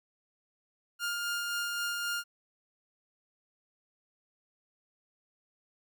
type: tone with tremolo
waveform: sawtooth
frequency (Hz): 1409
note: F6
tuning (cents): +15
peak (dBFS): -27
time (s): 0.99-2.24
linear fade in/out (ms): 50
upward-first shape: sine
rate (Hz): 3.8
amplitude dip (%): 25
effects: none